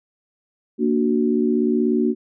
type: chord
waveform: sine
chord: Bb augmented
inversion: none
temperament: equal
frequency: 233.1 / 293.7 / 370 Hz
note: Bb3 / D4 / F#4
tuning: 0 / 0 / 0 cents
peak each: -19 / -22 / -21 dBFS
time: 0.78-2.15 s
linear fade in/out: 50 ms
effects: none